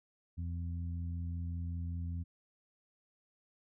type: harmonic tone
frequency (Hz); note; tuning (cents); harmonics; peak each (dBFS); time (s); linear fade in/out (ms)
85.2; F2; -42; 1 / 2 / 3; -36 / -45 / -51; 0.37-2.24; 20
effects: none